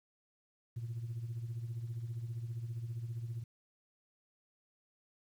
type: tone with tremolo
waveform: sine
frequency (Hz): 116.4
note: A#2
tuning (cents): -2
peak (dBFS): -33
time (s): 0.76-3.44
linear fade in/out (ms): 10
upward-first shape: triangle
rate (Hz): 15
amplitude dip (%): 75
effects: tanh soft clip ceiling -34 dBFS + 11-bit